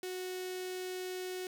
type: tone with notch filter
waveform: sawtooth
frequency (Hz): 368.2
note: F#4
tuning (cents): -8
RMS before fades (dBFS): -40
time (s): 0.03-1.47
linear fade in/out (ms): 2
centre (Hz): 990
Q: 0.83
effects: 10-bit